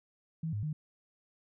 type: tone with pitch steps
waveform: sine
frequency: 161.4 / 104.2 / 152.9 Hz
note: E3 / G#2 / D#3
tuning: -36 / +6 / -30 cents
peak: -32 dBFS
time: 0.43-0.73 s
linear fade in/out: 5 ms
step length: 100 ms
effects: none